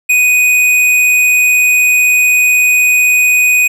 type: tone with hard clipping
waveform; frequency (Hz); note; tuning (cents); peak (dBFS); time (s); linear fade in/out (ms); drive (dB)
triangle; 2489; D#7; 0; -8; 0.09-3.68; 10; 16
effects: none